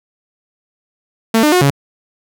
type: tone with pitch steps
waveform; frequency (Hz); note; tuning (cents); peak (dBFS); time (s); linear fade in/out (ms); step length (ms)
sawtooth; 224.7 / 300.9 / 361.8 / 140; A3 / D4 / F#4 / C#3; +37 / +42 / -39 / +18; -5; 1.34-1.704; 5; 91
effects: none